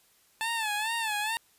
15% pulse tone with vibrato, 877 Hz, A5, 6 cents flat, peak -22 dBFS, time 0.41-1.37 s, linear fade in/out 0 ms, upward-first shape sine, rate 2.3 Hz, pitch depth 100 cents each way, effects white hiss -64 dBFS RMS until 1.58 s + resampled to 32000 Hz

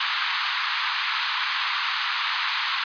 pink band-pass noise, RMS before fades -26 dBFS, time 0-2.84 s, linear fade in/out 5 ms, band 980 to 4500 Hz, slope 48 dB/octave, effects resampled to 11025 Hz

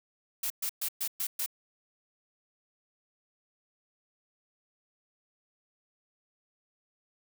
blue noise bursts, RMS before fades -32 dBFS, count 6, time 0.43-1.462 s, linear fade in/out 5 ms, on 72 ms, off 120 ms, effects none

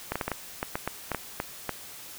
clicks, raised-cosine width 0.5 ms, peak -13 dBFS, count 12, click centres 0.12 / 0.156 / 0.212 / 0.28 / 0.317 / 0.629 / 0.755 / 0.876 / 1.117 / 1.147 / 1.401 / 1.693 s, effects white hiss -44 dBFS RMS until 2.18 s

